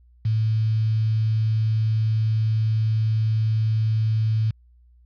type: tone with quantisation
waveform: sine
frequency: 110 Hz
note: A2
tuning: in tune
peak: -18 dBFS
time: 0.25-4.51 s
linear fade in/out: 5 ms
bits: 7
effects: added 60 Hz sine -51 dBFS peak until 5.05 s + resampled to 11025 Hz